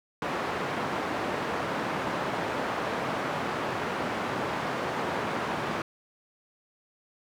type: band-pass noise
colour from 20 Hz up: white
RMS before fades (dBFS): -31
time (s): 0.22-5.82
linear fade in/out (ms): 2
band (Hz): 130 to 1200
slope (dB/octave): 12
effects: none